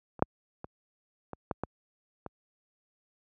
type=clicks; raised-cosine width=1 ms; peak=-30 / -6 / -25 / -24 / -16 / -17 / -24 dBFS; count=7; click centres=0.193 / 0.224 / 0.644 / 1.333 / 1.512 / 1.636 / 2.263 s; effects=high-pass 60 Hz 12 dB/octave